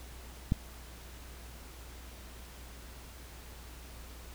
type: click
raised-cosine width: 5 ms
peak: -14 dBFS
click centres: 0.521 s
effects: added 60 Hz sine -48 dBFS peak until 4.34 s + pink hiss -52 dBFS RMS until 4.34 s